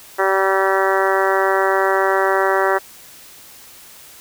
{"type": "harmonic tone", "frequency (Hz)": 192.6, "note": "G3", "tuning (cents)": -30, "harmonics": [2, 3, 4, 5, 6, 7, 8, 9, 10], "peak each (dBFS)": [-19, -21, -22, -23, -24, -24, -25, -26, -26], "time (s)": [0.18, 2.79], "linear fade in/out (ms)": 20, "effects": ["white hiss -42 dBFS RMS until 4.2 s"]}